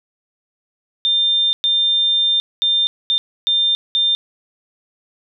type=tone bursts at uneven times; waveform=sine; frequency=3600 Hz; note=A7; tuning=39 cents sharp; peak=-13 dBFS; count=6; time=1.05-1.53 / 1.64-2.4 / 2.62-2.87 / 3.1-3.18 / 3.47-3.75 / 3.95-4.15 s; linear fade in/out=0 ms; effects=none